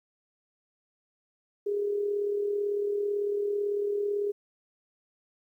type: tone with amplitude modulation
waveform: sine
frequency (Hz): 408.8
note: G#4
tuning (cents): -27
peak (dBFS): -24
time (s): 1.66-4.32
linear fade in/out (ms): 10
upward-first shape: sine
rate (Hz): 38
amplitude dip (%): 45
effects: 11-bit